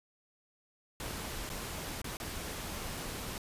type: noise with dropouts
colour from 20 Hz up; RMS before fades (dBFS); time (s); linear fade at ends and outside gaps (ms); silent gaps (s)
pink; -40; 1-3.38; 1; 1.493-1.5 / 2.017-2.043 / 2.17-2.2
effects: resampled to 32000 Hz